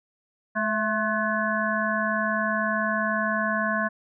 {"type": "harmonic tone with a mistuned harmonic", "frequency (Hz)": 214, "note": "A3", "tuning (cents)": -48, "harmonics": [1, 3, 5, 7, 8], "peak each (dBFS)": [-29, -29, -29, -29, -29], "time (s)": [0.55, 3.89], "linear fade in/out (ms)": 20, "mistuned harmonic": 3, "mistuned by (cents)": 55, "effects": []}